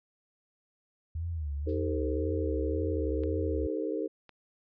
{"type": "tone with vibrato", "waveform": "sine", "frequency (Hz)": 77.8, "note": "D#2", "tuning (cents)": 0, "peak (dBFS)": -31, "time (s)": [1.15, 3.67], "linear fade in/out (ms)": 5, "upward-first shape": "sine", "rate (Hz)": 1.9, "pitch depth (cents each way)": 160}
{"type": "chord", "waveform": "sine", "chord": "A half-diminished seventh", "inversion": "second", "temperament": "equal with one note detuned", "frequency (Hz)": [311.1, 392, 450.8, 523.3], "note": ["Eb4", "G4", "A4", "C5"], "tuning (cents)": [0, 0, 42, 0], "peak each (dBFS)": [-34, -36, -34, -38], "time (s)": [1.66, 4.08], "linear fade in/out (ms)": 20}
{"type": "noise with exponential decay", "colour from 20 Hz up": "violet", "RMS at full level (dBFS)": -46, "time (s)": [1.69, 1.91], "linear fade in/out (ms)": 1, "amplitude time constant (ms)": 46}
{"type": "clicks", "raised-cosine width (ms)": 0.3, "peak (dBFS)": -34, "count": 2, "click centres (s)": [3.236, 4.293]}
{"effects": ["resampled to 11025 Hz"]}